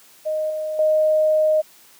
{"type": "tone with level steps", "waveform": "sine", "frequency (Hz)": 620, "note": "D#5", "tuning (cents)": -6, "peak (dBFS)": [-20, -23, -14], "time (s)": [0.25, 1.62], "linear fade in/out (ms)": 20, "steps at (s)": [0.5, 0.79], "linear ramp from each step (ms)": 2, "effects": ["white hiss -50 dBFS RMS until 1.99 s", "high-pass 150 Hz 12 dB/octave"]}